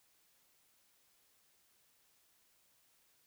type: silence
effects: white hiss -72 dBFS RMS until 3.26 s